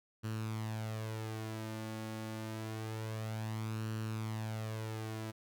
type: tone with flanger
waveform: sawtooth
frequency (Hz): 110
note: A2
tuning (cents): 0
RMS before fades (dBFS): -40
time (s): 0.23-5.32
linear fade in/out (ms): 20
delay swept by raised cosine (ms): 0.69 to 3.59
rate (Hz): 0.27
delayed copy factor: +0.55
effects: none